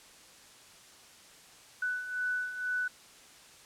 sine beating tone pair, 1489 / 1491.1 Hz, F#6 / F#6, +11 / +13 cents, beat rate 2.1 Hz, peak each -38 / -32 dBFS, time 1.82-2.88 s, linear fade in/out 5 ms, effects white hiss -55 dBFS RMS until 3.65 s + low-pass 9000 Hz 12 dB/octave

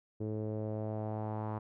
sawtooth tone with low-pass filter sweep, 107.8 Hz, A2, 35 cents flat, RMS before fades -37 dBFS, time 0.2-1.59 s, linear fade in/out 10 ms, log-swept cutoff 410 to 1000 Hz, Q 2.8, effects none

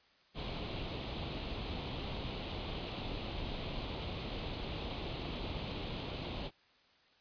pink noise with comb filter, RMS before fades -40 dBFS, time 0.34-6.51 s, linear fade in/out 50 ms, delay 0.3 ms, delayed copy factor +0.6, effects white hiss -67 dBFS RMS until 7.2 s + resampled to 11025 Hz

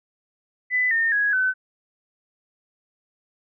sine tone with pitch steps, 2000 / 1823.4 / 1662.5 / 1515.7 Hz, B6 / A#6 / G#6 / F#6, +21 / -39 / +1 / +41 cents, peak -18 dBFS, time 0.7-1.54 s, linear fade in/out 50 ms, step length 210 ms, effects none

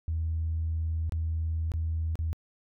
sine tone with dropouts, 80.8 Hz, E2, 34 cents flat, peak -26 dBFS, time 0.08-2.33 s, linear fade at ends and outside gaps 0 ms, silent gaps 1.095-1.122 / 1.718-1.738 / 2.155-2.19 s, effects tanh soft clip ceiling -22 dBFS

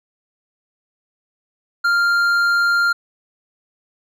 sine tone with hard clipping, 1396 Hz, F6, 1 cent flat, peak -15 dBFS, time 1.84-2.93 s, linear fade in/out 10 ms, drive 6 dB, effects none

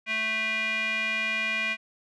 square tone with band-pass filter, 220 Hz, A3, in tune, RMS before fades -28 dBFS, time 0.06-1.77 s, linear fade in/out 50 ms, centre 2300 Hz, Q 6.7, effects resampled to 22050 Hz

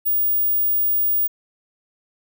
sine tone, 15480 Hz, B9, 36 cents flat, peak -16 dBFS, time 0.05-1.28 s, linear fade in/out 20 ms, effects none

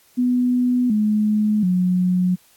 sine tone with pitch steps, 248 / 212.2 / 181.55 Hz, B3 / G#3 / F#3, +7 / +38 / -33 cents, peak -15 dBFS, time 0.17-2.36 s, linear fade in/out 20 ms, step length 730 ms, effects white hiss -55 dBFS RMS until 2.56 s + AAC 64 kbps

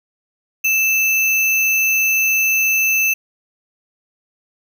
sine tone with sample-and-hold, 2637 Hz, E7, in tune, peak -13 dBFS, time 0.64-3.14 s, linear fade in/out 10 ms, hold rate 8820 Hz, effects none

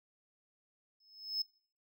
triangle tone with exponential growth, 5200 Hz, E8, 24 cents flat, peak -29 dBFS, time 1-1.42 s, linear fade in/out 5 ms, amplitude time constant 91 ms, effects noise-tail reverb RT60 0.5 s tail -22 dB re dry

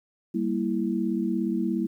sine chord, E diminished, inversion first, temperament equal, 196 / 233.1 / 329.6 Hz, G3 / Bb3 / E4, 0 / 0 / 0 cents, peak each -28 dBFS, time 0.34-1.87 s, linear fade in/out 10 ms, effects 10-bit

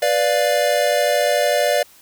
square chord, B diminished, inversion none, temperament equal, 493.9 / 587.3 / 698.5 Hz, B4 / D5 / F5, 0 / 0 / 0 cents, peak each -23 / -18 / -22 dBFS, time 0.02-1.83 s, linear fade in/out 5 ms, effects white hiss -49 dBFS RMS until 2.01 s

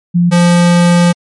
sine / square tone pair in turn, 174.1 / 174.1 Hz, F3 / F3, -5 / -5 cents, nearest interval unison, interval 0 cents, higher neither, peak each -6 dBFS, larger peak neither, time 0.14-0.31 / 0.31-1.13 s, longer second, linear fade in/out 20 ms, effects MP3 48 kbps

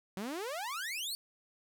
sawtooth exponential sweep, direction up, 181.1 to 4645 Hz, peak -33 dBFS, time 0.17-1.15 s, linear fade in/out 0 ms, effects none

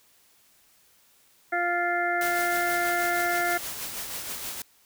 harmonic tone, 349.2 Hz, F4, in tune, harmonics 1 / 2 / 4 / 5 / 6, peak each -33 / -27 / -29 / -31 / -32 dBFS, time 1.52-3.58 s, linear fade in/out 10 ms
white noise with tremolo, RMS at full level -33 dBFS, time 2.21-4.62 s, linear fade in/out 2 ms, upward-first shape triangle, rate 6.3 Hz, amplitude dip 45%
effects white hiss -61 dBFS RMS until 4.85 s

